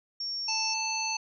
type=tone; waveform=sine; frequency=5500 Hz; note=F8; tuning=27 cents flat; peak=-31 dBFS; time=0.2-0.74 s; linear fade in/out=5 ms
type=harmonic tone; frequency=880 Hz; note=A5; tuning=in tune; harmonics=1 / 3 / 5 / 7; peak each=-34 / -34 / -34 / -34 dBFS; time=0.48-1.17 s; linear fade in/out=5 ms
effects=none